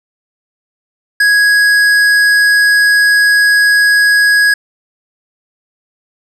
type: tone with tanh clipping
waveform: sine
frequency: 1661.2 Hz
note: G#6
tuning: in tune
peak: -8 dBFS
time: 1.2-4.54 s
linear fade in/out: 5 ms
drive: 13 dB
effects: none